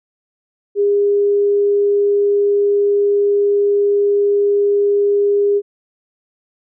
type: tone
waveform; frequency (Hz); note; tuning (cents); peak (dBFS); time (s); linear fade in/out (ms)
sine; 406.2; G#4; -38; -11; 0.75-5.62; 50
effects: none